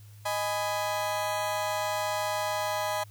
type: chord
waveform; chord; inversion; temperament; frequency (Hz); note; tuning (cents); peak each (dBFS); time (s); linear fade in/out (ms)
35% pulse; G# minor; second; just; 623 / 830.6 / 996.7; D#5 / G#5 / B5; +2 / 0 / +16; -30 / -31 / -32; 0.25-3.04; 10
effects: added 104 Hz sine -47 dBFS peak until 3.1 s + white hiss -60 dBFS RMS until 3.1 s